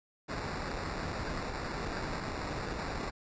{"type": "noise with sample-and-hold", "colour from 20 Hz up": "pink", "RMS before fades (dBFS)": -37, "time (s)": [0.28, 3.11], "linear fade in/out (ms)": 20, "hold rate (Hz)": 3150, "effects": ["resampled to 16000 Hz"]}